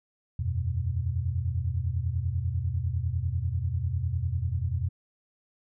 sine chord, E suspended second, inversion none, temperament equal, 82.41 / 92.5 / 123.47 Hz, E2 / F#2 / B2, 0 / 0 / 0 cents, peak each -30 / -30 / -31 dBFS, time 0.39-4.89 s, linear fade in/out 5 ms, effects none

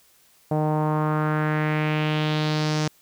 sawtooth tone with low-pass filter sweep, 153.3 Hz, D#3, 25 cents flat, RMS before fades -23 dBFS, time 0.51-2.88 s, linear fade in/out 5 ms, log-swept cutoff 710 to 6000 Hz, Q 2.5, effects white hiss -58 dBFS RMS until 3.01 s

